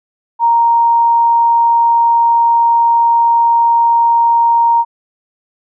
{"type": "tone", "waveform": "sine", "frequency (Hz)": 932.3, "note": "A#5", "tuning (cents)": 0, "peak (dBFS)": -7, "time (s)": [0.39, 4.85], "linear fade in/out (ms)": 50, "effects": []}